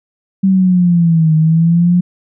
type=linear two-way sweep; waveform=sine; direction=down then up; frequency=193.8 to 155.9 to 179.1 Hz; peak=-7 dBFS; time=0.43-2.01 s; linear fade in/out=10 ms; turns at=1.35 s; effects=none